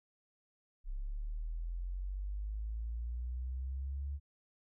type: linear sweep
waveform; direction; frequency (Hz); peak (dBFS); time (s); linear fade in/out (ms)
sine; up; 32.7 to 71.5; -36; 0.84-4.2; 50
effects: none